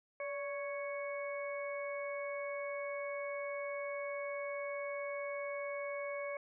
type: harmonic tone with a mistuned harmonic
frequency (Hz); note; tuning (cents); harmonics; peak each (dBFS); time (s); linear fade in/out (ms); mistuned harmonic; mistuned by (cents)
554.4; C#5; 0; 1 / 2 / 3 / 4; -39 / -47 / -52 / -45; 0.2-6.37; 2; 1; +58
effects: none